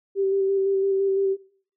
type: tone with vibrato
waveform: sine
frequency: 389.8 Hz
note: G4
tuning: 10 cents flat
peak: -19 dBFS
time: 0.15-1.37 s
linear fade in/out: 50 ms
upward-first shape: square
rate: 5.9 Hz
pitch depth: 15 cents each way
effects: noise-tail reverb RT60 0.6 s tail -22 dB re dry